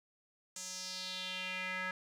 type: tone with band-pass filter sweep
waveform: square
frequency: 185 Hz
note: F#3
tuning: in tune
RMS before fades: -41 dBFS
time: 0.56-1.91 s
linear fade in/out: 2 ms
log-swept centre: 7100 to 1700 Hz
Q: 3.2
effects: none